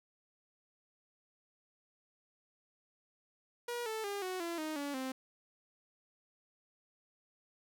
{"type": "tone with pitch steps", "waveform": "sawtooth", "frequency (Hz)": [479.6, 439.8, 403.3, 369.8, 339.1, 311, 285.2, 261.5], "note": ["A#4", "A4", "G4", "F#4", "E4", "D#4", "C#4", "C4"], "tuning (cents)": [49, -1, 49, -1, 49, -1, 49, -1], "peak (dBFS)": -33, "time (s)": [3.68, 5.12], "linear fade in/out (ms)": 5, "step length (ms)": 180, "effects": []}